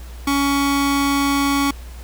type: tone pair together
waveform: sawtooth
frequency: 280 / 560 Hz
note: C#4 / C#5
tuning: +18 / +18 cents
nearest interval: octave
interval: 1200 cents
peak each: -12 / -17 dBFS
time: 0.27-1.71 s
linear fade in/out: 5 ms
effects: added 60 Hz sine -32 dBFS peak until 2.03 s + pink hiss -44 dBFS RMS until 2.03 s